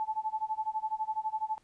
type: tone with tremolo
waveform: sine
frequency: 870 Hz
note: A5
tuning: 20 cents flat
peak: -27 dBFS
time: 0-1.58 s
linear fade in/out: 0 ms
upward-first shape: sine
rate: 12 Hz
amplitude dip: 95%
effects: pink hiss -69 dBFS RMS until 1.63 s + resampled to 22050 Hz

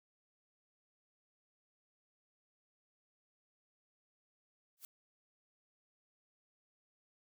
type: noise with exponential growth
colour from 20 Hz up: blue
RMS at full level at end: -45 dBFS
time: 4.77-4.85 s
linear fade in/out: 1 ms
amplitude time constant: 16 ms
effects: none

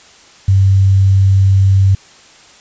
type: tone with quantisation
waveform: sine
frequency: 96.8 Hz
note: G2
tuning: 21 cents flat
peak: -6 dBFS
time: 0.48-1.95 s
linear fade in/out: 5 ms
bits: 6
effects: white hiss -42 dBFS RMS until 2.6 s + resampled to 16000 Hz

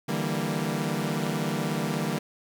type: chord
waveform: sawtooth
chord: E half-diminished seventh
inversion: third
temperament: equal with one note detuned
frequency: 148.37 / 164.81 / 196 / 233.1 Hz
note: D3 / E3 / G3 / Bb3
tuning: +18 / 0 / 0 / 0 cents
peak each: -28 dBFS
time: 0.08-2.19 s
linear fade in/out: 10 ms
effects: 10-bit

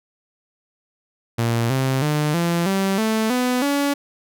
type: tone with pitch steps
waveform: sawtooth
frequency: 116.54 / 132.33 / 150.26 / 170.62 / 193.74 / 220 / 249.8 / 283.7 Hz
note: A#2 / C3 / D3 / F3 / G3 / A3 / B3 / C#4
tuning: 0 / +20 / +40 / -40 / -20 / 0 / +20 / +40 cents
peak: -14 dBFS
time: 1.38-3.94 s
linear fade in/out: 10 ms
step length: 320 ms
effects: none

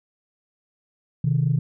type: tone pair together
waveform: sine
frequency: 129.49 / 155.56 Hz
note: C3 / D#3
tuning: -18 / 0 cents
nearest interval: minor third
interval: 318 cents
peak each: -20 dBFS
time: 1.24-1.59 s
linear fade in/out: 5 ms
effects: tanh soft clip ceiling -11 dBFS

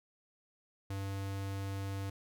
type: tone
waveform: square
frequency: 98 Hz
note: G2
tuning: in tune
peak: -37 dBFS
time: 0.9-2.1 s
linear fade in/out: 5 ms
effects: none

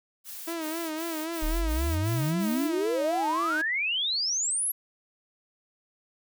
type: noise bursts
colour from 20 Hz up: blue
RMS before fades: -40 dBFS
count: 7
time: 0.24-2.702 s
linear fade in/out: 50 ms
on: 320 ms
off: 37 ms
type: tone with vibrato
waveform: sawtooth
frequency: 323.1 Hz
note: E4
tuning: 35 cents flat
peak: -27 dBFS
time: 0.47-3.62 s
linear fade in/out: 10 ms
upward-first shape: sine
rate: 3.8 Hz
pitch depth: 78 cents each way
type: exponential sweep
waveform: sine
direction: up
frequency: 33.26 to 11730 Hz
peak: -25 dBFS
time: 1.42-4.72 s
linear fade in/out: 10 ms
effects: none

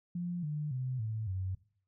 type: tone with pitch steps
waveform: sine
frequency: 175.3 / 149.99 / 128.33 / 109.8 / 93.94 Hz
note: F3 / D3 / C3 / A2 / F#2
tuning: +7 / +37 / -33 / -3 / +27 cents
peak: -33 dBFS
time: 0.15-1.55 s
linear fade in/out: 5 ms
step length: 280 ms
effects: noise-tail reverb RT60 0.5 s tail -18 dB re dry

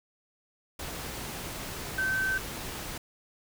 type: tone in noise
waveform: sine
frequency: 1542 Hz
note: G6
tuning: 29 cents flat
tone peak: -26 dBFS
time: 1.98-2.38 s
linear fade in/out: 5 ms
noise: pink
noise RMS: -38 dBFS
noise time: 0.79-2.98 s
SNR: +9 dB
effects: none

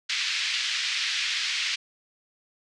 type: band-pass noise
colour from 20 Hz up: pink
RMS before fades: -28 dBFS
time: 0.09-1.76 s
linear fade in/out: 10 ms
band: 2000 to 5300 Hz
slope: 24 dB/octave
effects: resampled to 22050 Hz

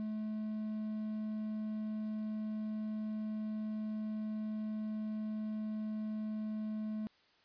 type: tone with quantisation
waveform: triangle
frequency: 215.3 Hz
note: A3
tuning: 37 cents flat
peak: -34 dBFS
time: 0-7.07 s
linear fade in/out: 0 ms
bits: 10
effects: white hiss -68 dBFS RMS until 7.44 s + resampled to 11025 Hz

